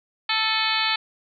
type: harmonic tone with a mistuned harmonic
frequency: 440 Hz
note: A4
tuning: in tune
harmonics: 2 / 3 / 4 / 5 / 6 / 7 / 8 / 9 / 10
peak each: -29 / -29 / -29 / -29 / -29 / -29 / -29 / -29 / -29 dBFS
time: 0.29-0.96 s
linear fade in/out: 5 ms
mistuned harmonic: 6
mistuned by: -63 cents
effects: none